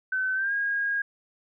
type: tone with pitch glide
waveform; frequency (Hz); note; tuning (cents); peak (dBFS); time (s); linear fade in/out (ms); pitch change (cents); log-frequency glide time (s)
sine; 1523 to 1632.3; F#6 to G#6; +50 to -30; -24; 0.12-1.02; 5; +120; 0.34-0.53
effects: none